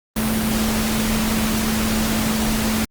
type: tone in noise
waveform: sine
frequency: 219.4 Hz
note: A3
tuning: 5 cents flat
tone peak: -20 dBFS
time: 0.16-2.85 s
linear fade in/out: 5 ms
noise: pink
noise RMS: -23 dBFS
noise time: 0.16-2.85 s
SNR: 0 dB
effects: Opus 32 kbps